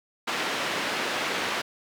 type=band-pass noise; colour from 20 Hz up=white; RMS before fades=-29 dBFS; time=0.27-1.62 s; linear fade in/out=10 ms; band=210 to 2700 Hz; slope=12 dB/octave; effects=none